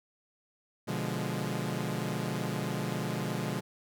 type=chord; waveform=sawtooth; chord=B diminished seventh; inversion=none; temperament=equal; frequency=123.47 / 146.83 / 174.61 / 207.7 Hz; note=B2 / D3 / F3 / Ab3; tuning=0 / 0 / 0 / 0 cents; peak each=-33 dBFS; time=0.87-3.61 s; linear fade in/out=20 ms; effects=none